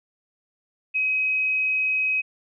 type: tone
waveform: sine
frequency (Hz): 2535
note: D#7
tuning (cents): +32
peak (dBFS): -20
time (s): 0.94-2.22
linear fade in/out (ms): 20
effects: none